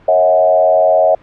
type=tone with frequency modulation; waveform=sine; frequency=640 Hz; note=D#5; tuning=49 cents sharp; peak=-7 dBFS; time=0.08-1.15 s; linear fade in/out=5 ms; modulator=88.5 Hz; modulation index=1; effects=pink hiss -45 dBFS RMS until 1.22 s + low-pass 2000 Hz 12 dB/octave